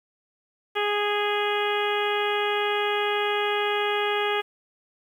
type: harmonic tone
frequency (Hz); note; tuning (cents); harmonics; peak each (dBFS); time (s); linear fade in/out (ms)
413.7; G#4; -7; 1 / 2 / 3 / 4 / 5 / 6 / 7 / 8; -26 / -29 / -31 / -32 / -33 / -34 / -34 / -35; 0.75-4.42; 20
effects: 9-bit